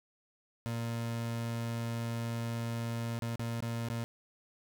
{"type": "tone with dropouts", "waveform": "30% pulse", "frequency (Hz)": 116.3, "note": "A#2", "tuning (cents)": -4, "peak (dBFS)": -31, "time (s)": [0.66, 4.04], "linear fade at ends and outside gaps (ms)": 0, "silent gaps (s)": [[3.19, 3.222], [3.358, 3.395], [3.605, 3.624], [3.886, 3.9]], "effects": []}